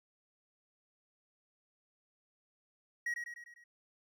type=tone with echo; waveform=triangle; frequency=1902 Hz; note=A#6; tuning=34 cents sharp; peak=-31 dBFS; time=3.06-3.14 s; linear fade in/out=5 ms; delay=100 ms; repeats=5; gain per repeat=-5 dB; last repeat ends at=3.64 s; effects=none